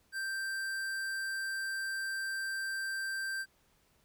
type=tone with tanh clipping; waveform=sine; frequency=1570 Hz; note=G6; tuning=2 cents sharp; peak=-36 dBFS; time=0.12-3.46 s; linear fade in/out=50 ms; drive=18 dB; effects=pink hiss -70 dBFS RMS until 4.04 s